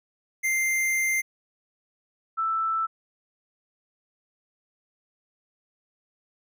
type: tone pair in turn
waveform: square / sine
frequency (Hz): 2093 / 1323.1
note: C7 / E6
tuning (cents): 0 / +6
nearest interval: minor sixth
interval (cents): 794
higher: first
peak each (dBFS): -23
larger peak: neither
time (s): 0.43-1.22 / 2.37-2.87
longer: first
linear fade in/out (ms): 20
effects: none